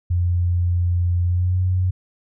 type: tone with pitch glide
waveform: sine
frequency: 87.9 to 91.79 Hz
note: F2 to F#2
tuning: +12 to -13 cents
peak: -16 dBFS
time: 0.1-1.91 s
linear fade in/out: 10 ms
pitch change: +75 cents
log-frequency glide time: 1.25-1.59 s
effects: none